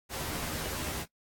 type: noise with comb filter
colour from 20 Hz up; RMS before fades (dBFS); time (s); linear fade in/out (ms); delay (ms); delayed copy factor
pink; -36; 0.09-1.06; 50; 13; +0.65
effects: noise-tail reverb RT60 0.1 s tail -20 dB re dry + AAC 64 kbps